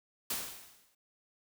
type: noise with exponential decay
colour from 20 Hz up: white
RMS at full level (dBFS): -33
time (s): 0.3-0.95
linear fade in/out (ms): 5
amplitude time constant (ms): 140
effects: none